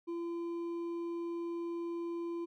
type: tone with hard clipping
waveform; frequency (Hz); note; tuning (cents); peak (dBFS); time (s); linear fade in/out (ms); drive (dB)
triangle; 340; F4; -46; -37; 0.07-2.46; 20; 8
effects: none